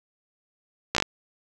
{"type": "slowing click train", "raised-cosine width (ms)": 0.2, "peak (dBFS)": -4, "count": 5, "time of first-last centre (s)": [0.95, 1.024], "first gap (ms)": 15, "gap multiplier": 1.14, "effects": []}